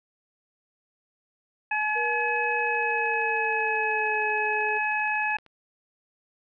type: harmonic tone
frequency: 851 Hz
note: G#5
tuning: 42 cents sharp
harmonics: 1 / 2 / 3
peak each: -28 / -28 / -28 dBFS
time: 1.71-5.37 s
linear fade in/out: 5 ms
type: click train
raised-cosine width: 0.3 ms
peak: -36 dBFS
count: 48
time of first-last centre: 1.82-5.463 s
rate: 12.9 Hz
type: tone with pitch glide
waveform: sine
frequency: 476.9 to 427.3 Hz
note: A#4 to G#4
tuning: +39 to +49 cents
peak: -31 dBFS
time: 1.95-4.79 s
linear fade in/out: 20 ms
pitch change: -190 cents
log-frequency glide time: 2.56-4.28 s
effects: none